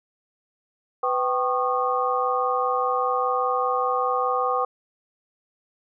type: tone cluster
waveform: sine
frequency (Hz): 500 / 773 / 1094 / 1219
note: B4 / G5 / C#6 / D#6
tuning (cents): +21 / -24 / -23 / -36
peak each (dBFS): -26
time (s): 1.03-4.65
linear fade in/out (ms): 5
effects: none